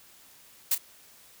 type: noise with echo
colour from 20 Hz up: blue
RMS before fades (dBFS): -24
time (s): 0.71-0.75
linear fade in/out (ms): 5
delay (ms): 31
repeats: 1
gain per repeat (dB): -12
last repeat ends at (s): 0.781
effects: white hiss -55 dBFS RMS until 1.4 s